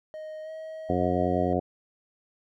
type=tone with pitch glide; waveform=triangle; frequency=622.3 to 635 Hz; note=D#5 to D#5; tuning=0 to +35 cents; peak=-34 dBFS; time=0.14-1.53 s; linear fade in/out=0 ms; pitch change=+35 cents; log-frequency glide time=0.43-0.5 s
type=harmonic tone; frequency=89.9 Hz; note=F#2; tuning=49 cents flat; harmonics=1 / 2 / 3 / 4 / 5 / 6 / 7 / 8; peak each=-32 / -31 / -30 / -31 / -32 / -31 / -32 / -30 dBFS; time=0.89-1.6 s; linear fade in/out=10 ms
effects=none